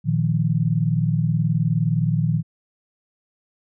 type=chord; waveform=sine; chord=Bb suspended fourth; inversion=none; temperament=equal; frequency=116.54 / 155.56 / 174.61 Hz; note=Bb2 / Eb3 / F3; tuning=0 / 0 / 0 cents; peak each=-22 / -20 / -24 dBFS; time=0.04-2.43 s; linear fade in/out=50 ms; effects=none